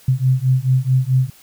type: beating tone pair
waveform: sine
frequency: 127.5 / 132.1 Hz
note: C3 / C3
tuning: -44 / +17 cents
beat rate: 4.6 Hz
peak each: -16 dBFS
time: 0.08-1.3 s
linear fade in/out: 5 ms
effects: white hiss -48 dBFS RMS until 1.42 s